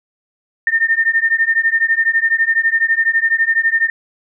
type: beating tone pair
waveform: sine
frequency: 1809 / 1821 Hz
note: A6 / A#6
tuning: +48 / -41 cents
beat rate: 12 Hz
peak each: -15 dBFS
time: 0.67-3.9 s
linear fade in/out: 2 ms
effects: none